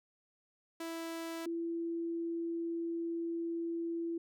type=tone pair in turn; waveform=sawtooth / sine; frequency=329.9 / 335.3 Hz; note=E4 / E4; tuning=+1 / +30 cents; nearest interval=unison; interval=29 cents; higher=second; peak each=-35 / -34 dBFS; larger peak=second; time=0.8-1.46 / 1.46-4.18 s; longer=second; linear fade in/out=5 ms; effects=none